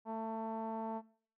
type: tone with low-pass filter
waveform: sawtooth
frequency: 222.8 Hz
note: A3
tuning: 22 cents sharp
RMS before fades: -40 dBFS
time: 0.05-1.02 s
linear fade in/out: 50 ms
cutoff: 860 Hz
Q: 5.1
effects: noise-tail reverb RT60 0.5 s tail -20 dB re dry